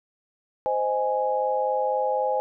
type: chord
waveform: sine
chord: Ab major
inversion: first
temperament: just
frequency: 519.1 / 623 / 830.6 Hz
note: C5 / Eb5 / Ab5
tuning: -14 / +2 / 0 cents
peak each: -25 / -29 / -25 dBFS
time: 0.66-2.4 s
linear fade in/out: 0 ms
effects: none